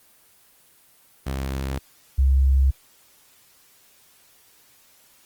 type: tone pair in turn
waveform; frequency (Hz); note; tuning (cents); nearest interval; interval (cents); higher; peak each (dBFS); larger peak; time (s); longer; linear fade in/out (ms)
sawtooth / sine; 67 / 67; C2 / C2; +42 / +42; unison; 0; neither; -21 / -14; second; 1.26-1.79 / 2.18-2.71; neither; 10
effects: white hiss -56 dBFS RMS until 5.25 s + Opus 24 kbps